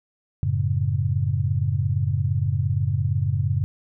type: chord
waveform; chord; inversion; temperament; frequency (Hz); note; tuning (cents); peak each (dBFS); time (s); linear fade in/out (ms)
sine; F# minor; none; equal; 92.5 / 110 / 138.59; F#2 / A2 / C#3; 0 / 0 / 0; -24; 0.43-3.64; 0
effects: none